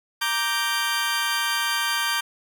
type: chord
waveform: 20% pulse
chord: G minor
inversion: first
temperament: equal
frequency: 932.3 / 1174.7 / 1568 Hz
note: Bb5 / D6 / G6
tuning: 0 / 0 / 0 cents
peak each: -24 / -23 / -20 dBFS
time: 0.21-2.21 s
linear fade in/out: 10 ms
effects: none